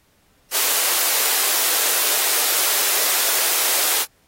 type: high-pass noise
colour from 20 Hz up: white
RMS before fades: -19 dBFS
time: 0.51-4.06 s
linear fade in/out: 50 ms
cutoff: 370 Hz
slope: 24 dB/octave
effects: pink hiss -60 dBFS RMS until 4.27 s + AAC 48 kbps